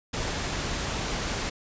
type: noise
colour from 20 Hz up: pink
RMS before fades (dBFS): -30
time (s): 0.13-1.5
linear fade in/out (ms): 10
effects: resampled to 16000 Hz